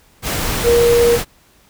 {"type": "tone in noise", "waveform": "sine", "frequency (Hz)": 472.9, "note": "A#4", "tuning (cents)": 25, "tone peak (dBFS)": -9, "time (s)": [0.63, 1.19], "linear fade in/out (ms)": 50, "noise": "pink", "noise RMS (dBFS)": -20, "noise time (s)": [0.22, 1.25], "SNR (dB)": 8, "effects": ["pink hiss -52 dBFS RMS until 1.69 s"]}